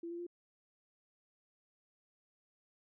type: tone with pitch steps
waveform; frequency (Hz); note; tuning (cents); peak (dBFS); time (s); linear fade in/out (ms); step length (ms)
sine; 337.9 / 343.2 / 348.6; E4 / F4 / F4; +43 / -30 / -3; -40; 0.03-0.267; 5; 79
effects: none